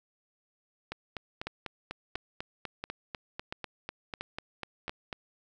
two click trains, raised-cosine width 0.3 ms, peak -20 / -19 dBFS, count 18 / 6, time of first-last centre 0.92-5.128 / 1.47-4.895 s, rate 4.04 / 1.46 Hz, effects none

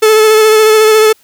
45% pulse tone with vibrato, 434.2 Hz, A4, 23 cents flat, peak -4 dBFS, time 0.02-1.13 s, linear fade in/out 10 ms, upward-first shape sine, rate 14 Hz, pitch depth 23 cents each way, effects white hiss -49 dBFS RMS until 1.23 s

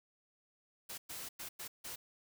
white noise bursts at uneven times, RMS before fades -45 dBFS, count 5, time 0.89-0.98 / 1.09-1.29 / 1.39-1.49 / 1.59-1.68 / 1.84-1.96 s, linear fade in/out 10 ms, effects none

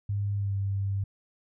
sine tone with pitch glide, 101.2 to 98.6 Hz, G#2 to G2, -44 to +11 cents, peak -26 dBFS, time 0.09-1.04 s, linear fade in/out 5 ms, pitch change -45 cents, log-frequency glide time 0.35-0.54 s, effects none

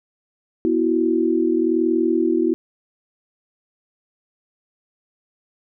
sine chord, B suspended fourth, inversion none, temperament just, 246.9 / 329.3 / 370.4 Hz, B3 / E4 / F#4, 0 / -2 / +2 cents, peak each -23 / -18 / -21 dBFS, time 0.65-2.54 s, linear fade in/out 0 ms, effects none

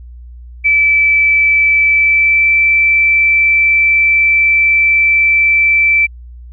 sine tone with pitch glide, 2313 to 2328 Hz, D7 to D7, -27 to -16 cents, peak -7 dBFS, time 0.64-6.07 s, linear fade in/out 20 ms, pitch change +11 cents, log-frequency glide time 1.9-2.48 s, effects added 60 Hz sine -30 dBFS peak until 6.52 s

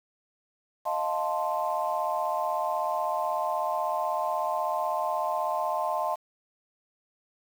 sine chord, F dominant seventh, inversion third, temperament equal, 622.3 / 698.5 / 880 / 1046.5 Hz, Eb5 / F5 / A5 / C6, 0 / 0 / 0 / 0 cents, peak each -31 dBFS, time 0.85-6.16 s, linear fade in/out 20 ms, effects tanh soft clip ceiling -15 dBFS + 8-bit

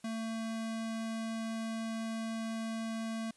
square tone, 224.5 Hz, A3, 35 cents sharp, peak -36 dBFS, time 0.04-3.31 s, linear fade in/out 5 ms, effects white hiss -66 dBFS RMS until 3.36 s + resampled to 24000 Hz

